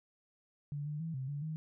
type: tone with pitch steps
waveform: sine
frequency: 145 / 149.4 / 163.3 / 131.7 / 144 / 157 Hz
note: D3 / D3 / E3 / C3 / D3 / D#3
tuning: -22 / +30 / -16 / +12 / -34 / +16 cents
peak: -36 dBFS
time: 0.72-1.56 s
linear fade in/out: 0 ms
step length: 140 ms
effects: none